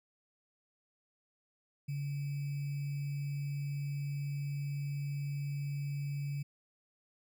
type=tone with sample-and-hold; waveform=sine; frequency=142.1 Hz; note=C#3; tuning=43 cents sharp; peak=-34 dBFS; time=1.88-6.43 s; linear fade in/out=10 ms; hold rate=2450 Hz; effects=none